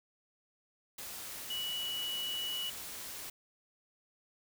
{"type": "tone in noise", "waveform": "sine", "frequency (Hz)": 2940, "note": "F#7", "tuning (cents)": -12, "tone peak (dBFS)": -35, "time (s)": [1.5, 2.7], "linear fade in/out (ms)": 5, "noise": "white", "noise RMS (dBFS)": -44, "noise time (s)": [0.98, 3.3], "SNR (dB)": 6, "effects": []}